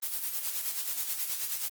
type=noise with tremolo; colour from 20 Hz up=blue; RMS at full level=-31 dBFS; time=0.02-1.69 s; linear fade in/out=10 ms; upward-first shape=sine; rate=9.4 Hz; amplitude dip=55%; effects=Opus 24 kbps